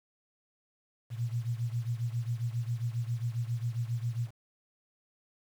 sine beating tone pair, 115.9 / 123.3 Hz, A#2 / B2, -10 / -2 cents, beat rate 7.4 Hz, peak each -32 / -35 dBFS, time 1.1-4.31 s, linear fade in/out 50 ms, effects 9-bit

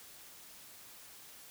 silence, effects white hiss -54 dBFS RMS until 1.5 s

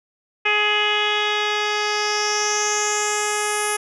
10% pulse tone with low-pass filter sweep, 419.4 Hz, G#4, 17 cents sharp, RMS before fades -21 dBFS, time 0.45-3.77 s, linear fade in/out 10 ms, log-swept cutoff 2600 to 10000 Hz, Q 4.7, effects none

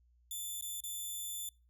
5% pulse tone with dropouts, 3520 Hz, A7, in tune, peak -31 dBFS, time 0.31-1.49 s, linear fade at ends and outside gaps 2 ms, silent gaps 0.611-0.623 / 0.805-0.837 s, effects noise-tail reverb RT60 0.3 s tail -25 dB re dry + added 60 Hz sine -65 dBFS peak until 1.69 s

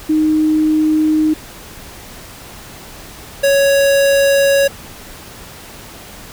sine / square tone pair in turn, 310 / 555.6 Hz, D#4 / C#5, -6 / +4 cents, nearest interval minor seventh, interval 1010 cents, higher second, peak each -10 dBFS, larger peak neither, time 0.09-1.34 / 3.43-4.68 s, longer neither, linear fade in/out 10 ms, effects pink hiss -35 dBFS RMS until 6.32 s

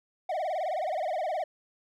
triangle tone with vibrato, 678 Hz, E5, 49 cents sharp, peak -26 dBFS, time 0.29-1.44 s, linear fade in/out 5 ms, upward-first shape sine, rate 19 Hz, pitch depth 210 cents each way, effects none

